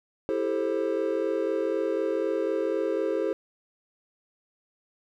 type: chord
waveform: triangle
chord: A minor seventh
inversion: second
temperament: just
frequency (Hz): 330 / 396 / 440 / 528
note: E4 / G4 / A4 / C5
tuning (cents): +2 / +18 / 0 / +16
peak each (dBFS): -29 / -28 / -28 / -28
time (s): 0.29-3.33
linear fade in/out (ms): 0
effects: none